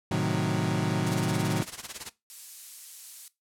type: chord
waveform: 30% pulse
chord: A diminished seventh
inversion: none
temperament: equal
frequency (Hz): 110 / 130.81 / 155.56 / 185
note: A2 / C3 / Eb3 / Gb3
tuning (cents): 0 / 0 / 0 / 0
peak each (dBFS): -29 / -30 / -27 / -27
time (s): 0.11-1.63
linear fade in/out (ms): 5
type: noise with tremolo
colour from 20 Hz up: white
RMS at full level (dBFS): -35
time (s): 1.06-2.1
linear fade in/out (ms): 10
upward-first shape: sine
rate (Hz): 18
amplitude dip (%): 85
type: noise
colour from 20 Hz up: violet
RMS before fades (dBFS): -38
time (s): 2.3-3.28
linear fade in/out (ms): 0
effects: noise-tail reverb RT60 0.2 s tail -18 dB re dry + low-pass 10000 Hz 12 dB/octave